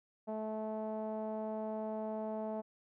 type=tone with low-pass filter; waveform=sawtooth; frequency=217.2 Hz; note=A3; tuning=22 cents flat; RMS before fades=-39 dBFS; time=0.27-2.62 s; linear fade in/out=20 ms; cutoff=740 Hz; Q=5.9; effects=none